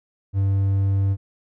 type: tone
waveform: triangle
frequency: 97.9 Hz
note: G2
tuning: 2 cents flat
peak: -15 dBFS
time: 0.33-1.17 s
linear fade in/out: 50 ms
effects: none